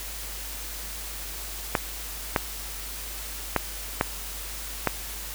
clicks, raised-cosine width 0.5 ms, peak -5 dBFS, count 5, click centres 1.752 / 2.362 / 3.563 / 4.011 / 4.873 s, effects added 50 Hz sine -39 dBFS peak until 5.34 s + white hiss -37 dBFS RMS until 5.34 s

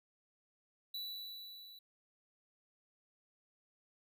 square tone with level ramp, 3951 Hz, B7, in tune, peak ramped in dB -40 to -54 dBFS, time 0.94-1.79 s, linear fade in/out 5 ms, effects none

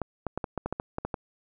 clicks, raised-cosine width 1 ms, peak -16 dBFS, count 11, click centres 0.017 / 0.267 / 0.376 / 0.442 / 0.577 / 0.66 / 0.726 / 0.799 / 0.984 / 1.05 / 1.142 s, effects none

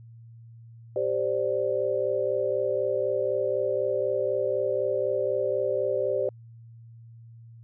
sine chord, G suspended fourth, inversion none, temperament equal, 392 / 523.3 / 587.3 Hz, G4 / C5 / D5, 0 / 0 / 0 cents, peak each -29 / -27 / -28 dBFS, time 0.96-6.29 s, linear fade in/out 2 ms, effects added 115 Hz sine -45 dBFS peak until 7.63 s

